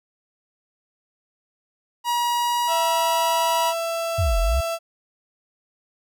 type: tone with pitch glide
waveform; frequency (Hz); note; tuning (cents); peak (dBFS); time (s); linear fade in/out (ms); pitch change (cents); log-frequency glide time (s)
45% pulse; 958 to 969.1; A#5 to B5; +47 to -33; -20; 2.04-3.74; 50; +20; 2.34-3.51
type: tone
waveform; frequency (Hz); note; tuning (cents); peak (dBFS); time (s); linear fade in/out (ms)
35% pulse; 666; E5; +18; -22; 2.67-4.79; 50
type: exponential two-way sweep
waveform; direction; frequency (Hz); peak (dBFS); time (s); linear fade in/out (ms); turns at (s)
sine; down then up; 106 to 41.2 to 73.1; -18; 4.18-4.61; 10; 4.39
effects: none